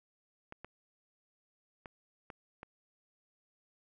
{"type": "clicks", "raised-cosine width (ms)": 0.5, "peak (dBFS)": -30, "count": 5, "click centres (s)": [0.524, 0.646, 1.858, 2.302, 2.631], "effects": []}